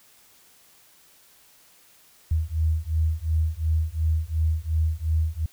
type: beating tone pair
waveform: sine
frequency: 78.2 / 81 Hz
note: D#2 / E2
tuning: +9 / -30 cents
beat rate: 2.8 Hz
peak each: -24 dBFS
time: 2.31-5.46 s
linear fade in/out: 5 ms
effects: white hiss -56 dBFS RMS until 5.52 s